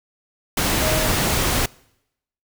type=tone in noise; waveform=sine; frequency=626 Hz; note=D#5; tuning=10 cents sharp; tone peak=-24 dBFS; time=0.81-1.08 s; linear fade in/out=5 ms; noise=pink; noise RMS=-20 dBFS; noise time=0.57-1.66 s; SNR=-7 dB; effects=noise-tail reverb RT60 0.8 s tail -24 dB re dry